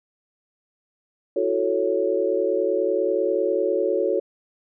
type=chord; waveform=sine; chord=F# minor seventh; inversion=third; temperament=equal; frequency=329.6 / 370 / 440 / 554.4 Hz; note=E4 / F#4 / A4 / C#5; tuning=0 / 0 / 0 / 0 cents; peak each=-29 / -24 / -24 / -24 dBFS; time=1.36-4.2 s; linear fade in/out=5 ms; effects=none